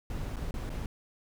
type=noise with dropouts; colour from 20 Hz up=brown; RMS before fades=-35 dBFS; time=0.1-0.86 s; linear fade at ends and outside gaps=2 ms; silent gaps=0.36-0.366 / 0.51-0.54 / 0.694-0.701 s; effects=none